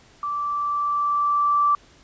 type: tone with level ramp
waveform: sine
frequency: 1166 Hz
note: D6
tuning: 13 cents flat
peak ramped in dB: -24 to -15 dBFS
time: 0.23-1.75 s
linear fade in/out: 2 ms
effects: pink hiss -53 dBFS RMS until 2.03 s + resampled to 16000 Hz